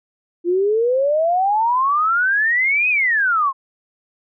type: exponential two-way sweep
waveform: sine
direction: up then down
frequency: 339.2 to 2556 to 1042 Hz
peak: -14 dBFS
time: 0.44-3.53 s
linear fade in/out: 50 ms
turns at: 2.89 s
effects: none